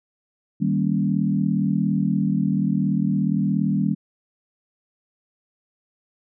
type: chord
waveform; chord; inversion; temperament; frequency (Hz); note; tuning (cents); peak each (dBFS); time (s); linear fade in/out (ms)
sine; Eb dominant seventh; none; equal; 155.56 / 196 / 233.1 / 277.2; Eb3 / G3 / Bb3 / Db4; 0 / 0 / 0 / 0; -24 / -21 / -26 / -27; 0.6-3.95; 20
effects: none